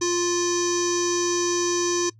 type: tone with low-pass filter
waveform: square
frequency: 349.7 Hz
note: F4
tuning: 2 cents sharp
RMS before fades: -23 dBFS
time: 0.01-2.1 s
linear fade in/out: 10 ms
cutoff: 6000 Hz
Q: 9.1
effects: noise-tail reverb RT60 0.1 s tail -21 dB re dry + added 110 Hz sine -49 dBFS peak until 2.19 s